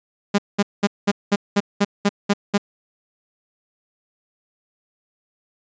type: tone bursts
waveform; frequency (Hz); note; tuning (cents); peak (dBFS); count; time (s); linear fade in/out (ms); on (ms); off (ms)
sawtooth; 202.6; G#3; -43; -10; 10; 0.34-2.58; 10; 44; 200
effects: resampled to 16000 Hz